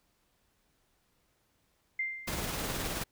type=tone with exponential decay; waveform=sine; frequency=2093 Hz; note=C7; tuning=in tune; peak=-28 dBFS; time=1.99-2.59 s; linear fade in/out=5 ms; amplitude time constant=130 ms
type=noise with tremolo; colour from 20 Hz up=pink; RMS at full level=-34 dBFS; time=2.27-3.04 s; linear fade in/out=10 ms; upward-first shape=sine; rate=19 Hz; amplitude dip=30%
effects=pink hiss -73 dBFS RMS until 3.11 s